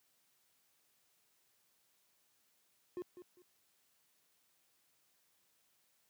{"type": "tone with echo", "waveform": "triangle", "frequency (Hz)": 357.8, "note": "F4", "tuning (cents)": 42, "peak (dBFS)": -37, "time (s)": [2.97, 3.02], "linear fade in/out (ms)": 0, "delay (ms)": 200, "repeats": 2, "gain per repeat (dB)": -11, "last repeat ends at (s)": 3.42, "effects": ["white hiss -75 dBFS RMS until 6.09 s", "high-pass 80 Hz 12 dB/octave"]}